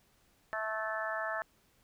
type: harmonic tone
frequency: 218.4 Hz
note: A3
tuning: 13 cents flat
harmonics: 3 / 4 / 5 / 6 / 7 / 8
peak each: -38 / -43 / -43 / -40 / -44 / -38 dBFS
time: 0.53-1.42 s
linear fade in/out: 0 ms
effects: pink hiss -69 dBFS RMS until 1.83 s